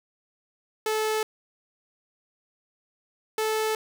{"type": "tone pair in turn", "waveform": "sawtooth", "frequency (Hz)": [434.1, 436.2], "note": ["A4", "A4"], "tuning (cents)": [-23, -15], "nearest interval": "unison", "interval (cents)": 8, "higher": "second", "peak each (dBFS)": -20, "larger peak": "neither", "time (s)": [[0.86, 1.23], [3.38, 3.75]], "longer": "neither", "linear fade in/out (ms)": 2, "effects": []}